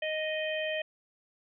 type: harmonic tone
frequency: 622.3 Hz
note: D#5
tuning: in tune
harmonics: 1 / 3 / 4 / 5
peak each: -32 / -37 / -38 / -39 dBFS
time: 0.02-0.82 s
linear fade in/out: 5 ms
effects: none